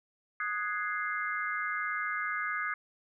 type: chord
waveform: sine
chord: Ab dominant seventh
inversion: second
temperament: equal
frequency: 1244.5 / 1480 / 1661.2 / 2093 Hz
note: Eb6 / Gb6 / Ab6 / C7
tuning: 0 / 0 / 0 / 0 cents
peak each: -35 / -38 / -36 / -37 dBFS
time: 0.4-2.74 s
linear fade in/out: 2 ms
effects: none